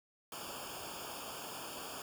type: noise with comb filter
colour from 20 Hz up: pink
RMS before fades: -45 dBFS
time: 0.32-2.02 s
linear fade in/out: 2 ms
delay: 0.5 ms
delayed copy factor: -1
effects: none